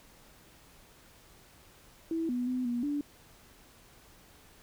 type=tone with pitch steps; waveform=sine; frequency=327.4 / 246.1 / 253.1 / 240.4 / 290 Hz; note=E4 / B3 / B3 / B3 / D4; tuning=-12 / -6 / +43 / -46 / -22 cents; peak=-29 dBFS; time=2.11-3.01 s; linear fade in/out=2 ms; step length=180 ms; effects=pink hiss -58 dBFS RMS until 4.62 s